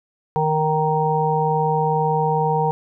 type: harmonic tone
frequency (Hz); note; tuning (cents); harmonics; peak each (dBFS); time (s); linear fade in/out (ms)
155.56; D#3; 0; 1 / 3 / 5 / 6; -22 / -22 / -22 / -22; 0.36-2.71; 0
effects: none